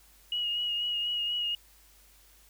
sine tone with vibrato, 2885 Hz, F#7, 44 cents flat, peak -28 dBFS, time 0.32-1.55 s, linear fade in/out 2 ms, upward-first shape sine, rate 4.1 Hz, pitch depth 25 cents each way, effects added 50 Hz sine -61 dBFS peak until 2.49 s + white hiss -60 dBFS RMS until 2.49 s

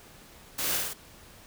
white noise with echo, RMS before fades -31 dBFS, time 0.58-0.78 s, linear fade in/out 10 ms, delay 52 ms, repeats 3, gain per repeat -2 dB, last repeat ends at 0.936 s, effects pink hiss -52 dBFS RMS until 1.46 s

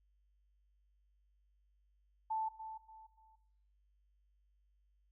sine tone with echo, 880 Hz, A5, in tune, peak -34 dBFS, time 2.3-2.49 s, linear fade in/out 10 ms, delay 290 ms, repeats 3, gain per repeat -10 dB, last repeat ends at 3.36 s, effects noise-tail reverb RT60 0.7 s tail -18 dB re dry + added 50 Hz sine -70 dBFS peak until 5.11 s

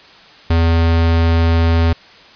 square tone, 83 Hz, E2, 12 cents sharp, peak -11 dBFS, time 0.5-1.93 s, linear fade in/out 5 ms, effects white hiss -42 dBFS RMS until 2.35 s + resampled to 11025 Hz

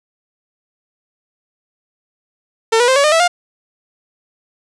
sawtooth tone with pitch steps, 450 / 485.1 / 522.9 / 563.7 / 607.7 / 655 / 706.1 Hz, A4 / B4 / C5 / C#5 / D#5 / E5 / F5, +39 / -31 / -1 / +29 / -41 / -11 / +19 cents, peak -6 dBFS, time 2.72-3.28 s, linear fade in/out 10 ms, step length 80 ms, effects resampled to 22050 Hz + 7-bit

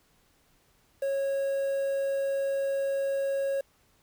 triangle tone with quantisation, 549 Hz, C#5, 17 cents flat, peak -24 dBFS, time 1.02-3.61 s, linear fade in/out 5 ms, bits 8, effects pink hiss -66 dBFS RMS until 4.02 s

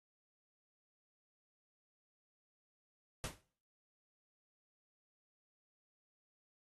pink noise with exponential decay, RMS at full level -37 dBFS, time 3.24-3.41 s, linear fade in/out 0 ms, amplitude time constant 35 ms, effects noise-tail reverb RT60 0.5 s tail -21 dB re dry + AAC 32 kbps

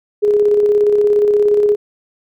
sine tone with tremolo, 415.3 Hz, G#4, in tune, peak -8 dBFS, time 0.22-1.76 s, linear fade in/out 20 ms, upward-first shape square, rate 17 Hz, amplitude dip 30%, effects none

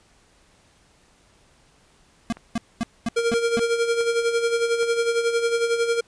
square tone bursts, 231.3 Hz, A#3, 13 cents flat, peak -22 dBFS, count 6, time 2.3-3.594 s, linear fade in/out 0 ms, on 24 ms, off 230 ms
click train, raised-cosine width 0.5 ms, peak -26 dBFS, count 4, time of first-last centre 2.37-4.829 s, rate 1.22 Hz
square tone with tremolo, 466.2 Hz, A#4, in tune, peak -18 dBFS, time 3.16-6.01 s, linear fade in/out 10 ms, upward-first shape sine, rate 11 Hz, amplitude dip 60%
effects pink hiss -58 dBFS RMS until 6.07 s + resampled to 22050 Hz

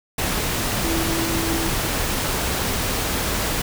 sine tone in noise, 329.6 Hz, E4, in tune, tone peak -25 dBFS, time 0.84-1.69 s, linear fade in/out 5 ms, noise pink, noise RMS -23 dBFS, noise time 0.18-3.62 s, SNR -5 dB, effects none

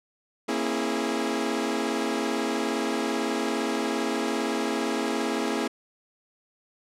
sawtooth chord, A# half-diminished seventh, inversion none, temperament equal with one note detuned, 233.1 / 270.7 / 329.6 / 415.3 Hz, A#3 / C#4 / E4 / G#4, 0 / -41 / 0 / 0 cents, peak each -27 dBFS, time 0.48-5.68 s, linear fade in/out 10 ms, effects low-pass 9000 Hz 12 dB/octave

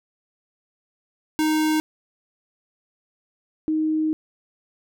square / sine tone pair in turn, 310.5 / 312.3 Hz, D#4 / D#4, -3 / +7 cents, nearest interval unison, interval 10 cents, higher second, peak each -19 dBFS, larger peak neither, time 1.39-1.8 / 3.68-4.13 s, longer second, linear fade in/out 0 ms, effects none

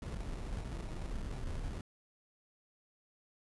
brown noise with sample-and-hold, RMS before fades -40 dBFS, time 0.02-1.81 s, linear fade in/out 2 ms, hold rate 1575 Hz, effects resampled to 24000 Hz

